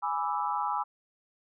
sine chord, E dominant seventh, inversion first, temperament equal, 830.6 / 987.8 / 1174.7 / 1318.5 Hz, G#5 / B5 / D6 / E6, 0 / 0 / 0 / 0 cents, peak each -32 / -32 / -35 / -35 dBFS, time 0.02-0.84 s, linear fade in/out 20 ms, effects none

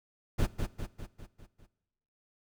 brown noise with echo, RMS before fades -26 dBFS, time 0.38-0.47 s, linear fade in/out 20 ms, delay 200 ms, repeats 6, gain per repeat -5 dB, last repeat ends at 1.67 s, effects noise-tail reverb RT60 1.0 s tail -19 dB re dry

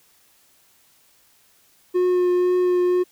triangle tone with vibrato, 360 Hz, F#4, 47 cents flat, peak -14 dBFS, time 1.94-3.04 s, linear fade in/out 20 ms, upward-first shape triangle, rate 2 Hz, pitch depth 14 cents each way, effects white hiss -58 dBFS RMS until 3.11 s

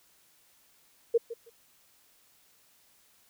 sine tone with echo, 464.5 Hz, A#4, 6 cents flat, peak -19 dBFS, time 1.14-1.18 s, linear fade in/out 10 ms, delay 160 ms, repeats 2, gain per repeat -15 dB, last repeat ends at 1.5 s, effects white hiss -64 dBFS RMS until 3.29 s

